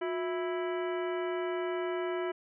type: harmonic tone with a mistuned harmonic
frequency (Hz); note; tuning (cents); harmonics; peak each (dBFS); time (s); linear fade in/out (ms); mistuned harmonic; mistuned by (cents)
329.8; E4; +1; 1 / 2 / 3 / 4 / 5 / 6 / 7 / 9; -32 / -38 / -42 / -44 / -46 / -48 / -49 / -51; 0.01-2.32; 10; 1; +150
effects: none